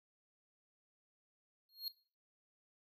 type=tone with exponential growth; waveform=square; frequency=4266 Hz; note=C8; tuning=33 cents sharp; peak=-36 dBFS; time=1.69-1.88 s; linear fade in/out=1 ms; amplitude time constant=41 ms; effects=noise-tail reverb RT60 0.4 s tail -20 dB re dry